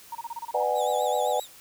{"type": "tone bursts", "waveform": "sine", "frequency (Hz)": 932.3, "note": "A#5", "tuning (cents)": 0, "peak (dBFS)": -31, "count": 9, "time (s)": [0.12, 0.632], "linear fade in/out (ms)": 5, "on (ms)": 32, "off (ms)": 28}
{"type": "chord", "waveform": "sine", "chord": "G# half-diminished seventh", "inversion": "first", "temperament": "just", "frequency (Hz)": [498.4, 598, 747.5, 830.6], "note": ["B4", "D5", "F#5", "G#5"], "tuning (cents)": [16, 31, 17, 0], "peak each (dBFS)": -28, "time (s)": [0.54, 1.4], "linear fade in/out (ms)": 5}
{"type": "tone with vibrato", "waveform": "20% pulse", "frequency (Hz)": 3638, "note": "A#7", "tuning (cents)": -43, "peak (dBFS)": -32, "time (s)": [0.74, 1.48], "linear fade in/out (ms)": 50, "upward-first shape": "sine", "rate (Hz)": 7.7, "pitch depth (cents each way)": 120}
{"effects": ["white hiss -50 dBFS RMS until 1.6 s"]}